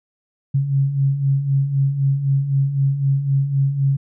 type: beating tone pair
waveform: sine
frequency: 134.8 / 138.7 Hz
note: C#3 / C#3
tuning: -48 / +1 cents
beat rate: 3.9 Hz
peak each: -23 / -16 dBFS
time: 0.54-3.97 s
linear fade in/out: 10 ms
effects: none